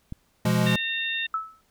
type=click; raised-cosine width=5 ms; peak=-21 dBFS; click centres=0.124 s
type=chord; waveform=square; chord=F diminished; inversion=second; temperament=equal with one note detuned; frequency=123.47 / 171.61 / 207.7 Hz; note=Cb3 / F3 / Ab3; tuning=0 / -30 / 0 cents; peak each=-25 dBFS; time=0.45-0.76 s; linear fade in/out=5 ms
type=harmonic tone; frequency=912 Hz; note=A#5; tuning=38 cents flat; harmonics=2 / 3 / 4; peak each=-30 / -30 / -30 dBFS; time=0.66-1.27 s; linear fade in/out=10 ms
type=tone with exponential decay; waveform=sine; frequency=1305 Hz; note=E6; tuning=18 cents flat; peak=-21 dBFS; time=1.34-1.61 s; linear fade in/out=2 ms; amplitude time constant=57 ms
effects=pink hiss -66 dBFS RMS until 1.7 s